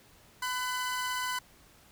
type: tone pair together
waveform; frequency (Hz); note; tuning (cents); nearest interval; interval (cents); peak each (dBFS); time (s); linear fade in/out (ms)
sawtooth; 1005.5 / 1500; B5 / F#6; +31 / +23; perfect fifth; 692; -29 / -32; 0.42-1.39; 5
effects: pink hiss -59 dBFS RMS until 1.91 s